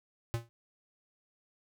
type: tone with exponential decay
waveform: square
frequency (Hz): 116.54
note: A#2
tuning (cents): 0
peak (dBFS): -27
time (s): 0.34-0.49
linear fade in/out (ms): 0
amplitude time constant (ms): 31
effects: none